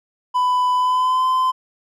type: tone with pitch glide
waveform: triangle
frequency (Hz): 998 to 1027.8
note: B5 to C6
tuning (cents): +18 to -31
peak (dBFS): -13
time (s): 0.34-1.52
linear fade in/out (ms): 20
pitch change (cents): +51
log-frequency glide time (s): 0.74-1.26
effects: none